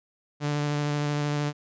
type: tone with vibrato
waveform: sawtooth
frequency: 146.83 Hz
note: D3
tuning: in tune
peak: -21 dBFS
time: 0.4-1.53 s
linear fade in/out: 50 ms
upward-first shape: square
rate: 13 Hz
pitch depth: 10 cents each way
effects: resampled to 16000 Hz